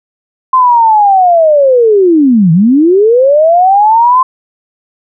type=linear two-way sweep; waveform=sine; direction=down then up; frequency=1046.5 to 155.56 to 1046.5 Hz; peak=-3 dBFS; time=0.53-4.23 s; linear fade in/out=5 ms; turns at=2.52 s; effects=none